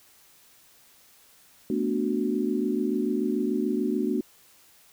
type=chord; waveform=sine; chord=B minor seventh; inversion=third; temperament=equal; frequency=220 / 246.9 / 293.7 / 370 Hz; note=A3 / B3 / D4 / F#4; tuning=0 / 0 / 0 / 0 cents; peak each=-29 dBFS; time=1.7-4.21 s; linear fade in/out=2 ms; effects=white hiss -57 dBFS RMS until 4.92 s